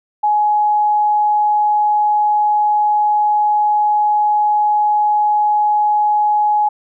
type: tone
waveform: sine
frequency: 840 Hz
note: G#5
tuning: 19 cents sharp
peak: -11 dBFS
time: 0.23-6.69 s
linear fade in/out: 10 ms
effects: none